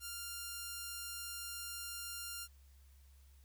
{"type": "tone", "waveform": "5% pulse", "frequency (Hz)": 1396.9, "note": "F6", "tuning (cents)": 0, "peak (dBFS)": -31, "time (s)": [0, 2.48], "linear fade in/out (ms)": 50, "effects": ["added 68 Hz sine -59 dBFS peak until 3.44 s", "white hiss -72 dBFS RMS until 3.44 s"]}